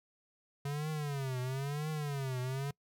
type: tone with vibrato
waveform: square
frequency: 140 Hz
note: C#3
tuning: 18 cents sharp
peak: -35 dBFS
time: 0.65-2.71 s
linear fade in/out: 5 ms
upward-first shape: triangle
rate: 1 Hz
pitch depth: 200 cents each way
effects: noise-tail reverb RT60 0.1 s tail -24 dB re dry